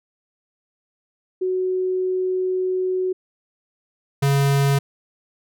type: tone pair in turn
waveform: sine / square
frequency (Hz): 370.7 / 139.46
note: F#4 / C#3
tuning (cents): +3 / +11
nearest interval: octave + perfect fourth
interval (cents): 1692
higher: first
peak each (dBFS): -19 / -16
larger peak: second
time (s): 1.41-3.13 / 4.22-4.79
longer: first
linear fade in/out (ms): 10
effects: none